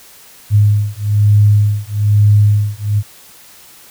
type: beating tone pair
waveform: sine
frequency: 103.4 / 104.5 Hz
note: G#2 / G#2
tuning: -7 / +11 cents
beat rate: 1.1 Hz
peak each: -11 dBFS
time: 0.5-3.03 s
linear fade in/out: 50 ms
effects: white hiss -41 dBFS RMS until 3.9 s